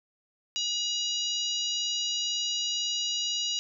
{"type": "harmonic tone", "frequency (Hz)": 962, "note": "B5", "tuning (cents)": -46, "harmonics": [3, 4, 5, 6, 7], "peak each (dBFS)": [-31, -33, -35, -37, -38], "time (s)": [0.56, 3.59], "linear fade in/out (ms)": 0, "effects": []}